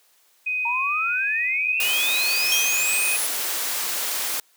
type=tone; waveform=sine; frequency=2504 Hz; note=D#7; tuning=10 cents sharp; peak=-22 dBFS; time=0.46-3.17 s; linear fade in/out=10 ms
type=exponential sweep; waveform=sine; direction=up; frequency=918 to 11175 Hz; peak=-25 dBFS; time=0.65-3.27 s; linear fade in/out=5 ms
type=noise; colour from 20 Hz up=white; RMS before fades=-26 dBFS; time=1.8-4.4 s; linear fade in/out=2 ms
type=tone with exponential decay; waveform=sawtooth; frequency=3221 Hz; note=G7; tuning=46 cents sharp; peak=-15 dBFS; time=2.52-2.97 s; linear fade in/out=0 ms; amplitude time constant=96 ms
effects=white hiss -60 dBFS RMS until 4.56 s + high-pass 400 Hz 12 dB/octave